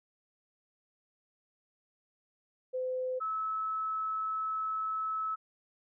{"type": "tone pair in turn", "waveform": "sine", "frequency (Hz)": [511, 1299.2], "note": ["C5", "E6"], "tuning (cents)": [-41, -26], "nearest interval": "octave + major third", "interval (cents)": 1615, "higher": "second", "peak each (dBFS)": [-31, -31], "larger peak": "neither", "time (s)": [[2.73, 3.2], [3.2, 5.36]], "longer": "second", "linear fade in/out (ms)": 20, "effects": []}